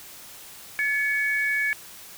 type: tone pair together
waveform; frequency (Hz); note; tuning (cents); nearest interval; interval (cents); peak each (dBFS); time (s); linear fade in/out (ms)
sine; 1717 / 2236; A6 / C#7; -43 / +14; perfect fourth; 457; -24 / -25; 0.79-1.73; 0
effects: white hiss -44 dBFS RMS until 2.17 s